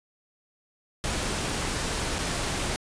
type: noise with dropouts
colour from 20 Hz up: pink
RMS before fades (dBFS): -29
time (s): 1.04-2.76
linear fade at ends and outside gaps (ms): 0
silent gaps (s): 2.183-2.188
effects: resampled to 22050 Hz